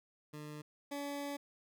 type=tone pair in turn; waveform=20% pulse; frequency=150.2 / 284.7 Hz; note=D3 / C#4; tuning=+39 / +46 cents; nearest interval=major seventh; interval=1107 cents; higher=second; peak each=-40 / -34 dBFS; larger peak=second; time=0.33-0.62 / 0.91-1.37 s; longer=second; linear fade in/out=10 ms; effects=none